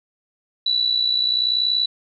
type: tone with amplitude modulation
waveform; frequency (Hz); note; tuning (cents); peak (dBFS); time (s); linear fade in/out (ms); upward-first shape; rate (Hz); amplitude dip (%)
sine; 3951; B7; 0; -14; 0.66-1.86; 5; sine; 60.7; 65
effects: none